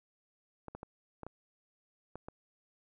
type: clicks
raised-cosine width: 1 ms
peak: -29 dBFS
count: 7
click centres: 0.683 / 0.75 / 0.831 / 1.233 / 1.266 / 2.156 / 2.285 s
effects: none